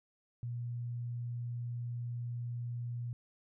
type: tone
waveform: sine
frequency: 120 Hz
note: B2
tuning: 49 cents flat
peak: -36 dBFS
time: 0.43-3.13 s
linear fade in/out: 0 ms
effects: none